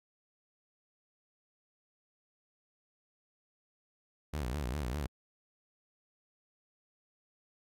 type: tone with vibrato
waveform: sawtooth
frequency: 67.1 Hz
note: C2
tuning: 44 cents sharp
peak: -30 dBFS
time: 4.33-5.07 s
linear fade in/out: 10 ms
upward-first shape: sine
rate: 5 Hz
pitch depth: 240 cents each way
effects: AAC 64 kbps